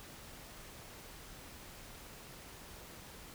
silence, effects pink hiss -52 dBFS RMS until 3.34 s

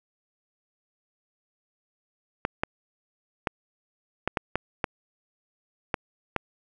clicks, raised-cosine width 0.5 ms, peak -9 dBFS, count 9, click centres 2.451 / 2.635 / 3.472 / 4.276 / 4.372 / 4.556 / 4.842 / 5.942 / 6.363 s, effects none

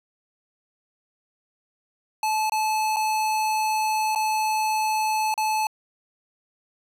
square tone with dropouts, 866 Hz, A5, 28 cents flat, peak -22 dBFS, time 2.23-5.67 s, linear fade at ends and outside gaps 2 ms, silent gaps 2.497-2.52 / 2.962-2.967 / 4.15-4.158 / 5.341-5.377 s, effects resampled to 32000 Hz

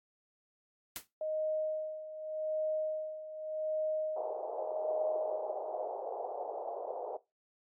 white noise with exponential decay, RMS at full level -36 dBFS, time 0.96-1.07 s, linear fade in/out 0 ms, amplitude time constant 22 ms
sine tone with tremolo, 622.3 Hz, D#5, in tune, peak -30 dBFS, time 1.21-5.85 s, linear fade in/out 2 ms, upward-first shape sine, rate 0.85 Hz, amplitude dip 75%
white band-pass noise, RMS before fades -40 dBFS, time 4.16-7.17 s, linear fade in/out 5 ms, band 420 to 810 Hz, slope 48 dB/octave
effects noise-tail reverb RT60 0.2 s tail -17 dB re dry + AAC 64 kbps

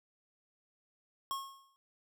square tone with exponential decay, 1088 Hz, C#6, 33 cents flat, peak -33 dBFS, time 1.31-1.76 s, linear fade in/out 0 ms, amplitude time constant 96 ms, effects none

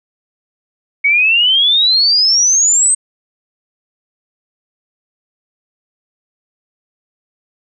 sine exponential sweep, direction up, 2218 to 8372 Hz, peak -8 dBFS, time 1.04-2.95 s, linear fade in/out 10 ms, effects none

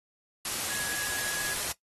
sine tone in noise, 1671 Hz, G#6, 10 cents sharp, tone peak -35 dBFS, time 0.7-1.54 s, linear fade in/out 2 ms, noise white, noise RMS -32 dBFS, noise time 0.45-1.72 s, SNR -6 dB, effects noise-tail reverb RT60 0.1 s tail -17 dB re dry + AAC 32 kbps

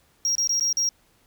triangle tone with dropouts, 5620 Hz, F8, 10 cents sharp, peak -19 dBFS, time 0.25-0.89 s, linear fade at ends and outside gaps 1 ms, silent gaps 0.353-0.381 / 0.474-0.493 / 0.597-0.609 / 0.728-0.77 s, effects pink hiss -62 dBFS RMS until 1.26 s

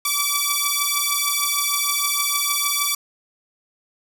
5% pulse beating tone pair, 1150 / 1156.5 Hz, D6 / D6, -37 / -27 cents, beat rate 6.5 Hz, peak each -10 dBFS, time 0.05-2.95 s, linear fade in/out 5 ms, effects none

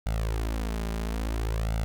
sawtooth tone with flanger, 55 Hz, A1, in tune, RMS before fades -29 dBFS, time 0.06-1.84 s, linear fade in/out 0 ms, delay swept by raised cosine 1.4 to 5 ms, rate 0.59 Hz, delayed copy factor +0.85, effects none

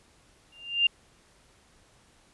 sine tone with exponential growth, 2795 Hz, F7, 1 cent sharp, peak -16 dBFS, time 0.52-0.87 s, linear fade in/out 5 ms, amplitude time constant 76 ms, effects pink hiss -61 dBFS RMS until 2.33 s + resampled to 24000 Hz

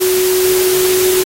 sine tone in noise, 370 Hz, F#4, in tune, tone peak -11 dBFS, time 0-1.24 s, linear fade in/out 20 ms, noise white, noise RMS -18 dBFS, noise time 0-1.24 s, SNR +4 dB, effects AAC 48 kbps

